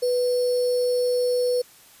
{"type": "tone with sample-and-hold", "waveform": "sine", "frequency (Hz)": 493.9, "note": "B4", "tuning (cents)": 0, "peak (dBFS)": -19, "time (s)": [0.02, 1.62], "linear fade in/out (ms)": 10, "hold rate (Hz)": 4900, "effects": ["white hiss -51 dBFS RMS until 2 s", "resampled to 32000 Hz"]}